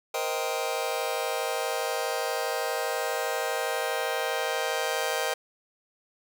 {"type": "chord", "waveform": "sawtooth", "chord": "C minor seventh", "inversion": "third", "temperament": "just", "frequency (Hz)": [470.9, 523.3, 627.9, 784.9], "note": ["Bb4", "C5", "Eb5", "G5"], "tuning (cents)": [18, 0, 16, 2], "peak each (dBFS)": -29, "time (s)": [0.14, 5.34], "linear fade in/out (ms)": 5, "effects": []}